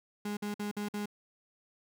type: tone bursts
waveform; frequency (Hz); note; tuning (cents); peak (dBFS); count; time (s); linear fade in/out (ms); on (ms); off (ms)
35% pulse; 206.8; G#3; -7; -32; 5; 0.25-1.058; 5; 120; 52
effects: none